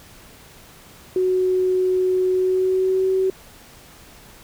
sine tone with pitch glide, 370 to 378.6 Hz, F#4 to F#4, 0 to +40 cents, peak -16 dBFS, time 1.16-3.3 s, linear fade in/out 2 ms, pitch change +40 cents, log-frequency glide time 2.32-3.1 s, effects pink hiss -46 dBFS RMS until 4.43 s

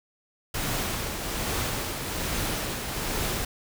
pink noise with tremolo, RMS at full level -28 dBFS, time 0.54-3.45 s, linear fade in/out 5 ms, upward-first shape triangle, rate 1.2 Hz, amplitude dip 45%, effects none

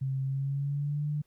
sine tone with pitch glide, 133.9 to 148.57 Hz, C3 to D3, +40 to +20 cents, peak -28 dBFS, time 0.01-1.22 s, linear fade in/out 10 ms, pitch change +180 cents, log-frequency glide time 0.23-1.07 s, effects pink hiss -73 dBFS RMS until 1.26 s

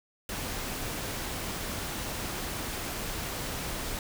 pink noise, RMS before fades -35 dBFS, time 0.29-3.99 s, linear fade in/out 2 ms, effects none

